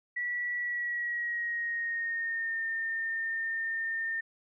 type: tone with pitch glide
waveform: sine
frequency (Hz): 1945 to 1814.7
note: B6 to A#6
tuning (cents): -27 to -47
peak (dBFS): -30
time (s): 0.16-4.21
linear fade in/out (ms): 10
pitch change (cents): -120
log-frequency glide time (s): 0.57-2.63
effects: none